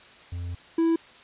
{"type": "tone pair in turn", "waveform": "triangle", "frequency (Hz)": [87.31, 329.6], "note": ["F2", "E4"], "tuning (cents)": [0, 0], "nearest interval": "octave + major seventh", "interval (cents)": 2300, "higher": "second", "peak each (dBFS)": [-28, -17], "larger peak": "second", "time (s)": [[0.32, 0.55], [0.78, 0.96]], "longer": "first", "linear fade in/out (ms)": 5, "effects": ["white hiss -50 dBFS RMS until 1.23 s", "resampled to 8000 Hz"]}